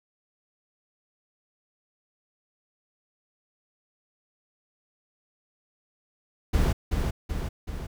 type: noise with echo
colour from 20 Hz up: brown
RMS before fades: -22 dBFS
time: 6.53-6.73 s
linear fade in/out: 10 ms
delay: 380 ms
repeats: 3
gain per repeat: -4 dB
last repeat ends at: 7.87 s
effects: none